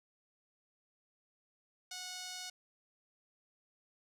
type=tone with band-pass filter; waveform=sawtooth; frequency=733 Hz; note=F#5; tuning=16 cents flat; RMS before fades=-45 dBFS; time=1.91-2.5 s; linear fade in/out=5 ms; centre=5300 Hz; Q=1.4; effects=none